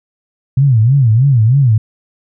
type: tone with vibrato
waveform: sine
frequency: 124 Hz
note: B2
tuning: 7 cents sharp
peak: -6 dBFS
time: 0.57-1.78 s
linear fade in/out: 5 ms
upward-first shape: sine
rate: 3.2 Hz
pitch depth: 240 cents each way
effects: none